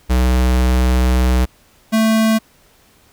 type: tone pair in turn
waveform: square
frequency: 62.8 / 221.2 Hz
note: B1 / A3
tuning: +30 / +9 cents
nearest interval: octave + minor seventh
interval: 2179 cents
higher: second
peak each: -12 dBFS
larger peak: neither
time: 0.09-1.46 / 1.92-2.39 s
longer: first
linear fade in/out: 20 ms
effects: pink hiss -52 dBFS RMS until 3.12 s